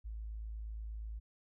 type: tone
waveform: sine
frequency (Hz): 54.2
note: A1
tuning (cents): -25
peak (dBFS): -40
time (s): 0.04-1.2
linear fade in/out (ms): 20
effects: none